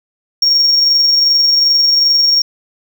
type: tone with amplitude modulation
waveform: sine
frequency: 5550 Hz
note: F8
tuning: 12 cents flat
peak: -4 dBFS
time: 0.42-2.42 s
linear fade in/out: 5 ms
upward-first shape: sine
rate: 22.6 Hz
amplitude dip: 40%
effects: tanh soft clip ceiling -6 dBFS + 7-bit